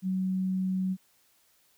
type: tone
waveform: sine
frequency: 187.4 Hz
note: F#3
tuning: 22 cents sharp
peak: -26 dBFS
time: 0.02-0.97 s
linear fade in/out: 50 ms
effects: white hiss -66 dBFS RMS until 1.77 s